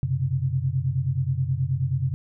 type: tone cluster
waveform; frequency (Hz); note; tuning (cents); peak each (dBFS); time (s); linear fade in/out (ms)
sine; 92 / 127.5 / 136.9; F#2 / C3 / C#3; -9 / -44 / -21; -30 / -25 / -25; 0.03-2.14; 0
effects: none